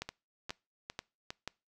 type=two click trains; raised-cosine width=0.2 ms; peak=-22 / -20 dBFS; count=4 / 4; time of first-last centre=0.09-1.305 / 0.02-1.476 s; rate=2.47 / 2.06 Hz; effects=noise-tail reverb RT60 0.3 s tail -25 dB re dry